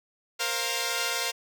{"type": "chord", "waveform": "5% pulse", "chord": "Bb suspended second", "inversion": "none", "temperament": "equal with one note detuned", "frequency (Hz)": [466.2, 528.7, 698.5], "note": ["Bb4", "C5", "F5"], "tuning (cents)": [0, 18, 0], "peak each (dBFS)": -20, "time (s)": [0.39, 1.32], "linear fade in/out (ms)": 20, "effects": []}